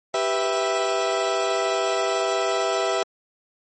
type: chord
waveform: 30% pulse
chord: E minor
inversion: first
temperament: equal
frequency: 392 / 493.9 / 659.3 Hz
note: G4 / B4 / E5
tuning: 0 / 0 / 0 cents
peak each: -23 / -25 / -21 dBFS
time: 0.14-3.03 s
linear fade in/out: 2 ms
effects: MP3 32 kbps